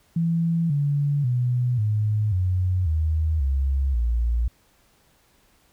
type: tone with pitch steps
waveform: sine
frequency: 166.9 / 143.63 / 123.6 / 106.36 / 91.53 / 78.77 / 67.78 / 58.33 Hz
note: E3 / D3 / B2 / G#2 / F#2 / D#2 / C#2 / A#1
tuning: +22 / -38 / +2 / +42 / -18 / +22 / -38 / +2 cents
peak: -19 dBFS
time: 0.16-4.48 s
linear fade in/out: 5 ms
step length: 540 ms
effects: pink hiss -61 dBFS RMS until 5.72 s